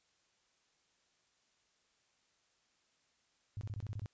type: tone bursts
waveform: sine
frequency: 103.83 Hz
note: G#2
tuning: in tune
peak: -38 dBFS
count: 8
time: 3.57-4.059 s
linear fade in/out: 0 ms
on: 41 ms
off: 23 ms
effects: white hiss -75 dBFS RMS until 4.13 s + resampled to 16000 Hz